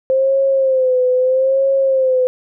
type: tone with vibrato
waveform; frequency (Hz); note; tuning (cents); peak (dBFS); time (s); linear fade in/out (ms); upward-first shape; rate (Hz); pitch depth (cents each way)
sine; 523.3; C5; 0; -11; 0.1-2.27; 0; sine; 0.78; 64
effects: none